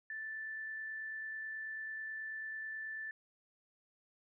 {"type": "tone with amplitude modulation", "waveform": "sine", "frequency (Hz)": 1760, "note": "A6", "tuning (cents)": 0, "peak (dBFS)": -39, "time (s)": [0.1, 3.11], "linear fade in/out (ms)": 2, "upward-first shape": "sine", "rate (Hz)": 49.2, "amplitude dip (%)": 25, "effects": []}